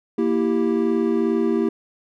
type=chord; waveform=triangle; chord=E diminished; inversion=second; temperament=equal; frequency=233.1 / 329.6 / 392 Hz; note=Bb3 / E4 / G4; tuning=0 / 0 / 0 cents; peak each=-20 dBFS; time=0.18-1.69 s; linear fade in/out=5 ms; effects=none